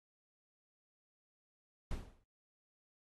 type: noise with exponential decay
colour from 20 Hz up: brown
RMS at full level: -36 dBFS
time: 1.91-2.24 s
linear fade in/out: 2 ms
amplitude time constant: 71 ms
effects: AAC 32 kbps